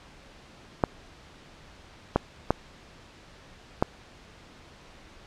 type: clicks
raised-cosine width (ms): 1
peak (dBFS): -6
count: 4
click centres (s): 0.838 / 2.16 / 2.506 / 3.825
effects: pink hiss -51 dBFS RMS until 5.26 s + low-pass 5000 Hz 12 dB/octave